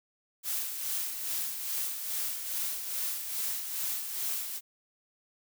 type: noise with tremolo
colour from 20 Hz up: blue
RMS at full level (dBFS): -32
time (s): 0.43-4.61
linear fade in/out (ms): 50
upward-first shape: sine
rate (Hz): 2.4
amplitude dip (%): 50
effects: none